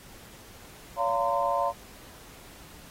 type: tone cluster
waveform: sine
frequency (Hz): 567 / 694 / 921 / 1029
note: C#5 / F5 / A#5 / C6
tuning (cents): +39 / -11 / -21 / -29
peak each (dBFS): -29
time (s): 0.96-1.73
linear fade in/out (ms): 50
effects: pink hiss -50 dBFS RMS until 2.9 s + AAC 48 kbps